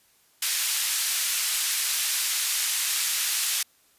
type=band-pass noise; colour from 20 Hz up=white; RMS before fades=-26 dBFS; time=0.42-3.63 s; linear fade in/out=5 ms; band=1900 to 12000 Hz; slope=12 dB/octave; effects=white hiss -62 dBFS RMS until 3.98 s + resampled to 32000 Hz